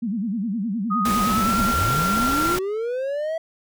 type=tone with vibrato; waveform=sine; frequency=212.6 Hz; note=G#3; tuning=41 cents sharp; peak=-22 dBFS; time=0.02-1.72 s; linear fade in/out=10 ms; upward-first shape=sine; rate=9.7 Hz; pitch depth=220 cents each way
type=tone with pitch glide; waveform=sine; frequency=1244.5 to 1372.9 Hz; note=D#6 to F6; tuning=0 to -30 cents; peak=-20 dBFS; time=0.9-2.57 s; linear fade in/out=20 ms; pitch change=+170 cents; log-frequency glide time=1.21-1.58 s
type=noise; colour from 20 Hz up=pink; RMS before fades=-27 dBFS; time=1.05-2.59 s; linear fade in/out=5 ms
type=linear sweep; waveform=triangle; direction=up; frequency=61.4 to 659 Hz; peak=-21 dBFS; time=1.73-3.38 s; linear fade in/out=5 ms
effects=none